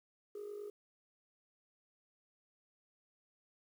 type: tone with amplitude modulation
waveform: sine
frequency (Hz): 413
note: G#4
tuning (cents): -10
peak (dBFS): -38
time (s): 0.35-0.7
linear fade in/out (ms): 5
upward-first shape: sine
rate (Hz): 49.5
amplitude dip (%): 70
effects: tanh soft clip ceiling -39 dBFS + 11-bit